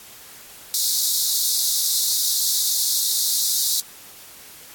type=high-pass noise; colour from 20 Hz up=pink; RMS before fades=-21 dBFS; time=0.74-3.8 s; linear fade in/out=0 ms; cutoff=3700 Hz; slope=96 dB/octave; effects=white hiss -43 dBFS RMS until 4.74 s + AAC 64 kbps